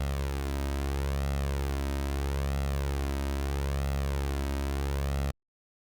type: tone with flanger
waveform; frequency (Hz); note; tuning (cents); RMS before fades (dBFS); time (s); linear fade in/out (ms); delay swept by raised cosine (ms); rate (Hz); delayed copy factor
sawtooth; 69.3; C#2; 0; -30; 0-5.31; 5; 1.5 to 3.2; 0.77; +0.5
effects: Opus 32 kbps

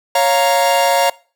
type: chord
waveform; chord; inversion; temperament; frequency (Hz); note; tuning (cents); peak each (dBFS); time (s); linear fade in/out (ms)
45% pulse; Bb minor; first; equal; 554.4 / 698.5 / 932.3; Db5 / F5 / Bb5; 0 / 0 / 0; -16; 0.15-1.1; 5
effects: noise-tail reverb RT60 0.4 s tail -23 dB re dry

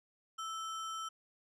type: tone with sample-and-hold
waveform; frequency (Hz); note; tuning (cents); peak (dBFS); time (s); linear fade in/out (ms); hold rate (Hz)
sine; 1318.5; E6; 0; -38; 0.38-1.09; 10; 4410
effects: resampled to 22050 Hz

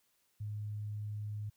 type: tone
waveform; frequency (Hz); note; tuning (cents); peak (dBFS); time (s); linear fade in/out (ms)
sine; 105; G#2; +19; -37; 0.4-1.5; 10
effects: white hiss -75 dBFS RMS until 1.56 s

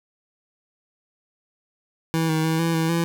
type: tone with pitch steps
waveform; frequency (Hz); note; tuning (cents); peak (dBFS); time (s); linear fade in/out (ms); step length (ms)
25% pulse; 162.8 / 158.4 / 161 / 166 / 162.1 / 167.9; E3 / D#3 / E3 / E3 / E3 / E3; -21 / +31 / -41 / +12 / -29 / +32; -16; 2.14-3.04; 0; 150
effects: none

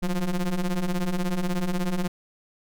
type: ring-modulated tone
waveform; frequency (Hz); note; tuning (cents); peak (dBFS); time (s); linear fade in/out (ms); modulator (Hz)
square; 88.2; F2; +18; -21; 0.02-2.08; 10; 96.4
effects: none

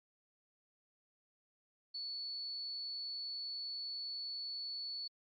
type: tone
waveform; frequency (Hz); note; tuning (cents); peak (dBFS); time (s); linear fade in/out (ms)
sine; 4435; C#8; 0; -40; 1.94-5.08; 10
effects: AAC 32 kbps

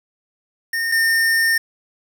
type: tone pair in turn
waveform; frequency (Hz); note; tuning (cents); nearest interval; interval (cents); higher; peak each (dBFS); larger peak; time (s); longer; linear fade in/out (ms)
square; 1831 / 1818.4; A#6 / A#6; -32 / -43; unison; 11; first; -20 / -15; second; 0.73-0.92 / 0.92-1.58; second; 5
effects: 7-bit

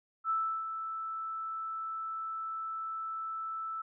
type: tone with ADSR envelope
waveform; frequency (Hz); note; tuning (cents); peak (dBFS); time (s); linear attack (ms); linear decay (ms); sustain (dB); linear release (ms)
sine; 1318.5; E6; 0; -27; 0.24-3.82; 58; 340; -8; 8
effects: none

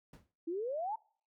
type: noise with exponential decay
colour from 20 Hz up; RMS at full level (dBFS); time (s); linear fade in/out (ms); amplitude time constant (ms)
brown; -45; 0.13-0.32; 5; 40
type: exponential sweep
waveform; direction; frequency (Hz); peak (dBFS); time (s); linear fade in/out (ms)
sine; up; 319.6 to 922; -34; 0.47-0.96; 10
effects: noise-tail reverb RT60 0.5 s tail -25 dB re dry + high-pass 80 Hz 12 dB/octave

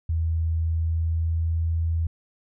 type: tone with pitch glide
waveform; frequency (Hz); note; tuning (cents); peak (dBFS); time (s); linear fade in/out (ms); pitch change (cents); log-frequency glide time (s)
sine; 81.5 to 82.3; E2 to E2; -19 to -2; -21; 0.09-2.07; 5; +17; 0.55-1.67
effects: none

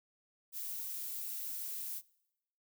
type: noise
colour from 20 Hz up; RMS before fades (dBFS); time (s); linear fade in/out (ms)
violet; -41; 0.52-2.02; 50
effects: noise-tail reverb RT60 0.9 s tail -24 dB re dry

